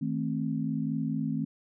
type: chord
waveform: sine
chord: A diminished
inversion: second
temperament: just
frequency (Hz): 158.4 / 220 / 264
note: Eb3 / A3 / C4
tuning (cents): +31 / 0 / +16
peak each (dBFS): -32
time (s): 0.01-1.45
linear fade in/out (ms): 10
effects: none